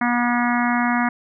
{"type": "harmonic tone", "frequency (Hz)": 241.3, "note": "B3", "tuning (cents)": -40, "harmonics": [1, 3, 4, 5, 6, 7, 8, 9], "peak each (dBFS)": [-20, -25, -26, -27, -28, -28, -29, -30], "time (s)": [0.01, 1.09], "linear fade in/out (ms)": 5, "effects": []}